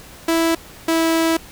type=tone pair in turn; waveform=sawtooth; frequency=329.6 / 327.1 Hz; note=E4 / E4; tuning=0 / -13 cents; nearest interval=unison; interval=13 cents; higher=first; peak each=-11 dBFS; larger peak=neither; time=0.28-0.55 / 0.88-1.37 s; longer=second; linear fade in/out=5 ms; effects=pink hiss -41 dBFS RMS until 1.51 s